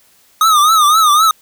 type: tone with vibrato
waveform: square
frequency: 1243 Hz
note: D#6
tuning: 2 cents flat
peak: -8 dBFS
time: 0.41-1.31 s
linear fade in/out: 2 ms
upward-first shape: triangle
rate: 3.9 Hz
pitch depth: 130 cents each way
effects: white hiss -51 dBFS RMS until 1.41 s